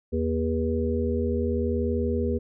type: harmonic tone with a mistuned harmonic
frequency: 80.7 Hz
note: E2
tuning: 36 cents flat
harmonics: 1 / 3 / 5 / 6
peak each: -27 / -28 / -29 / -30 dBFS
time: 0.12-2.39 s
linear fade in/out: 20 ms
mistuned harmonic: 3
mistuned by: -30 cents
effects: none